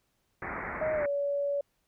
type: low-pass noise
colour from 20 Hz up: white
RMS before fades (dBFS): -37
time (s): 0.42-1.06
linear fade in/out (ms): 2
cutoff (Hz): 2200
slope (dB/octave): 96
type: tone with pitch glide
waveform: sine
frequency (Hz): 623 to 568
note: D#5 to C#5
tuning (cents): +2 to +42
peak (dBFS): -27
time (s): 0.81-1.61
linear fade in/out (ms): 5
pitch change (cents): -160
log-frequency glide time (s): 0.94-1.07
effects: pink hiss -75 dBFS RMS until 1.87 s